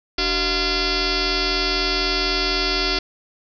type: tone with frequency modulation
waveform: sine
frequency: 2394 Hz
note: D7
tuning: 33 cents sharp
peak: -18 dBFS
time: 0.18-2.99 s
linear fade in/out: 5 ms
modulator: 336 Hz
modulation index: 8
effects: none